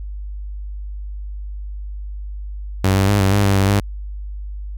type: tone with pitch steps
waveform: sawtooth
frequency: 95.6 / 97.1 / 102.1 / 96.4 / 101.6 / 98.7 / 97.3 / 100.9 Hz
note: G2 / G2 / G#2 / G2 / G#2 / G2 / G2 / G#2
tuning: -43 / -16 / -29 / -28 / -38 / +12 / -12 / -49 cents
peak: -9 dBFS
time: 2.84-3.8 s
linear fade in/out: 5 ms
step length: 120 ms
effects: added 50 Hz sine -26 dBFS peak until 4.77 s